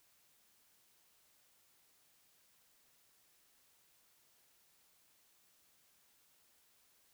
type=silence; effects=white hiss -71 dBFS RMS until 7.13 s